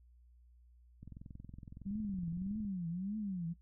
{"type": "click train", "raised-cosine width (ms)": 5, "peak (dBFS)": -37, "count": 36, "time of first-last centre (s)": [1.03, 2.65], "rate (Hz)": 21.6}
{"type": "tone with vibrato", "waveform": "sine", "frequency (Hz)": 189.4, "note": "F#3", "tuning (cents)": 41, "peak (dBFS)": -36, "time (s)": [1.85, 3.54], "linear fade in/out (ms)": 20, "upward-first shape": "triangle", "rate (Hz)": 1.7, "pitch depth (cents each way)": 260}
{"effects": ["noise-tail reverb RT60 0.1 s tail -20 dB re dry", "added 60 Hz sine -60 dBFS peak until 3.61 s"]}